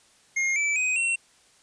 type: tone with pitch steps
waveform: square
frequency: 2135 / 2315 / 2510 / 2721 Hz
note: C7 / D7 / D#7 / F7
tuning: +34 / -25 / +15 / -46 cents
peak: -23 dBFS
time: 0.36-1.16 s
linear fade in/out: 10 ms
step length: 200 ms
effects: white hiss -59 dBFS RMS until 1.62 s + resampled to 22050 Hz